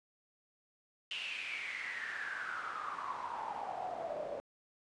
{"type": "noise with band-pass filter sweep", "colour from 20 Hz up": "pink", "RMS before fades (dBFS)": -41, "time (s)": [1.11, 4.4], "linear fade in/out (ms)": 0, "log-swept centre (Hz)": [2900, 560], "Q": 8.6, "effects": ["resampled to 22050 Hz"]}